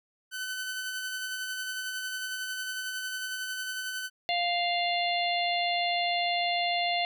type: tone with tremolo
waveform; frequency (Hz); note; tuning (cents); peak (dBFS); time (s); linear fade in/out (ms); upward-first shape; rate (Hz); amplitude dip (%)
sawtooth; 1514; F#6; +39; -28; 0.31-4.1; 50; sine; 11; 30
type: harmonic tone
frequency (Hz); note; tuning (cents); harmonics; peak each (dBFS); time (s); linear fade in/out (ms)
698.5; F5; 0; 1 / 3 / 4 / 5 / 6; -28 / -33 / -34 / -35 / -36; 4.29-7.05; 0
effects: none